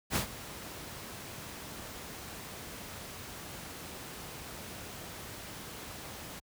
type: noise with ADSR envelope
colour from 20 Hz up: pink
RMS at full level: -29 dBFS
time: 0.1-6.4 s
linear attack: 59 ms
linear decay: 100 ms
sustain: -15 dB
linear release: 14 ms
effects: high-pass 60 Hz 12 dB/octave

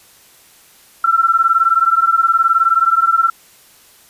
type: beating tone pair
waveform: sine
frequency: 1338 / 1357 Hz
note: E6 / E6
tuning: +25 / +50 cents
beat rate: 19 Hz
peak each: -13 dBFS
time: 1.04-3.3 s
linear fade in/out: 5 ms
effects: white hiss -47 dBFS RMS until 4.09 s + resampled to 32000 Hz

